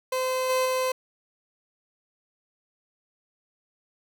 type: tone with level steps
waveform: 30% pulse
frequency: 515 Hz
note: C5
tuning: 28 cents flat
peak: -22 / -19 / -21 dBFS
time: 0.12-0.92 s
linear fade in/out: 5 ms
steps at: 0.49 / 0.65 s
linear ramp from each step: 10 ms
effects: none